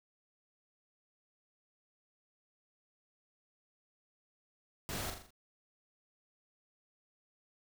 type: noise with echo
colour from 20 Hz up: pink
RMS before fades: -40 dBFS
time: 4.89-5.1 s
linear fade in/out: 0 ms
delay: 41 ms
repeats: 5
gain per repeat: -5 dB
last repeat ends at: 5.305 s
effects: none